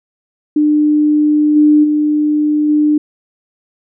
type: tone with level steps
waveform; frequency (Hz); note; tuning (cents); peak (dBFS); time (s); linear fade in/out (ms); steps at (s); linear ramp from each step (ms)
sine; 300; D4; +37; -8 / -5 / -10 / -8; 0.56-2.98; 5; 1.55 / 1.83 / 2.68; 20
effects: none